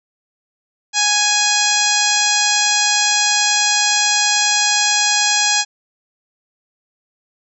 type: harmonic tone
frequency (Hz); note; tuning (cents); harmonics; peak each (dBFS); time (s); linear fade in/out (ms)
830.6; G#5; 0; 1 / 2 / 3 / 4 / 5 / 6 / 7 / 8 / 9; -22 / -22 / -22 / -22 / -22 / -22 / -22 / -22 / -22; 0.93-5.65; 50
effects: none